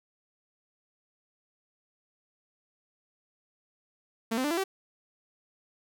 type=tone with pitch steps; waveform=sawtooth; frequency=226.2 / 258.3 / 295 / 337 / 384.8 Hz; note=A3 / C4 / D4 / E4 / G4; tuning=+48 / -22 / +8 / +38 / -32 cents; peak=-23 dBFS; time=4.31-4.64 s; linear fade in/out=10 ms; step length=66 ms; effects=none